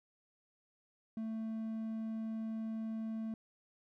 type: tone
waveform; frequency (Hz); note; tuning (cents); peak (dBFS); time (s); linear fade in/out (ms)
triangle; 222; A3; +16; -35; 1.17-3.34; 2
effects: none